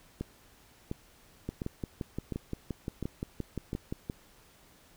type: two click trains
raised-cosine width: 3 ms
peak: -21 / -21 dBFS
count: 6 / 16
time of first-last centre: 0.21-3.731 / 1.49-4.099 s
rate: 1.42 / 5.75 Hz
effects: pink hiss -60 dBFS RMS until 4.96 s